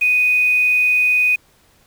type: tone with quantisation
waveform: sine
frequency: 2489 Hz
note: D#7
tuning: in tune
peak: -12 dBFS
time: 0.01-1.36 s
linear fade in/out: 10 ms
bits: 6
effects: pink hiss -55 dBFS RMS until 1.86 s